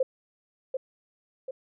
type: tone with echo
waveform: sine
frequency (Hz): 523.3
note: C5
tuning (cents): 0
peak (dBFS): -20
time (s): 0-0.03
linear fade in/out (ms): 5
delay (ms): 740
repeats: 2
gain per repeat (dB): -6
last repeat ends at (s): 1.51
effects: none